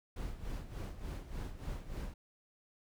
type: noise with tremolo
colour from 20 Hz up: brown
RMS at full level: -39 dBFS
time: 0.16-2.14 s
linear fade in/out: 5 ms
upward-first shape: sine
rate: 3.4 Hz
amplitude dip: 70%
effects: none